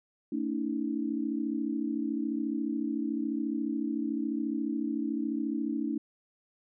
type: tone cluster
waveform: sine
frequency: 224.4 / 285.4 / 319.4 Hz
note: A3 / D4 / D#4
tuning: +34 / -49 / +45 cents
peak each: -34 / -32 / -34 dBFS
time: 0.32-5.98 s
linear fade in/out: 5 ms
effects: none